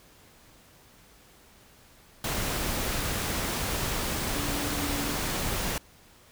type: tone in noise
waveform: sine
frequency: 287.5 Hz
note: D4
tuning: 37 cents flat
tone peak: -34 dBFS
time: 4.35-5.13 s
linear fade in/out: 2 ms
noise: pink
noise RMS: -30 dBFS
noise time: 2.24-5.78 s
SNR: -7 dB
effects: pink hiss -56 dBFS RMS until 6.31 s